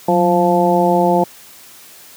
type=harmonic tone with a mistuned harmonic; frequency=174.61 Hz; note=F3; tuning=in tune; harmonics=1 / 2 / 3 / 4 / 5; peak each=-17 / -17 / -17 / -17 / -17 dBFS; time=0.08-1.24 s; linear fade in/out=5 ms; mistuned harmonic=1; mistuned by=+70 cents; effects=white hiss -41 dBFS RMS until 2.16 s + high-pass 100 Hz 12 dB/octave